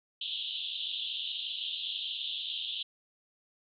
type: band-pass noise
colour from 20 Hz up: white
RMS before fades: -37 dBFS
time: 0.21-2.83 s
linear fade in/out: 5 ms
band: 2900 to 3800 Hz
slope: 96 dB/octave
effects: none